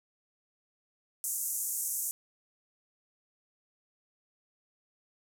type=band-pass noise; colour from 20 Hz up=white; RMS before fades=-34 dBFS; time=1.24-2.11 s; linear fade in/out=0 ms; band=6400 to 14000 Hz; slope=48 dB/octave; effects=none